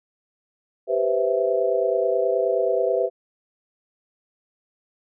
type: chord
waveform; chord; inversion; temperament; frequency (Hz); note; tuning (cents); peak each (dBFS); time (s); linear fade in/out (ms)
sine; C major seventh; second; equal; 392 / 493.9 / 523.3 / 659.3; G4 / B4 / C5 / E5; 0 / 0 / 0 / 0; -25 / -23 / -25 / -24; 0.87-3.1; 50
effects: none